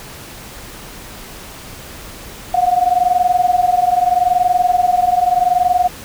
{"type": "tone pair together", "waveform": "sine", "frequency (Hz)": [711, 731.8], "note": ["F5", "F#5"], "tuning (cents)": [31, -19], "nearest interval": "unison", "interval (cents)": 50, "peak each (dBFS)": -14, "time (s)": [2.54, 5.88], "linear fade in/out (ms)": 5, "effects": ["pink hiss -34 dBFS RMS until 6.04 s"]}